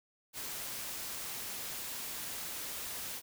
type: noise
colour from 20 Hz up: white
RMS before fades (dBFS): -41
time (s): 0.33-3.22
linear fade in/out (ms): 50
effects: none